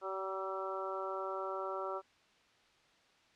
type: harmonic tone with a mistuned harmonic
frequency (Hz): 191.1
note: G3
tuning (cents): -44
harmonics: 2 / 3 / 4 / 5 / 6 / 7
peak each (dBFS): -42 / -42 / -46 / -46 / -45 / -43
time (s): 0.01-2.02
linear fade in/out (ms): 50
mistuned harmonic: 6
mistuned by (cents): +18
effects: white hiss -67 dBFS RMS until 3.35 s + low-pass 4000 Hz 12 dB/octave